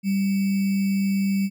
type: tone with sample-and-hold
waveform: sine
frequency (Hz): 196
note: G3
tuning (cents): 0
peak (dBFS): -19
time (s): 0.03-1.5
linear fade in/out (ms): 50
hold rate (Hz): 2450
effects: none